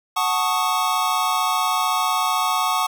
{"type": "chord", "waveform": "square", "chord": "D# half-diminished seventh", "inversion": "first", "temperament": "equal", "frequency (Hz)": [740, 880, 1108.7, 1244.5], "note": ["F#5", "A5", "C#6", "D#6"], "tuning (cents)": [0, 0, 0, 0], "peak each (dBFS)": [-26, -26, -23, -26], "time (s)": [0.16, 2.87], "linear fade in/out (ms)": 10, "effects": []}